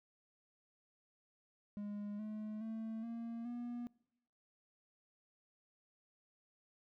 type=tone with pitch steps; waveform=triangle; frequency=206 / 214.1 / 222.6 / 231.4 / 240.5 Hz; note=G#3 / A3 / A3 / A#3 / B3; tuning=-14 / -47 / +20 / -13 / -46 cents; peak=-39 dBFS; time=1.77-3.87 s; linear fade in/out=0 ms; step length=420 ms; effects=noise-tail reverb RT60 0.8 s tail -23 dB re dry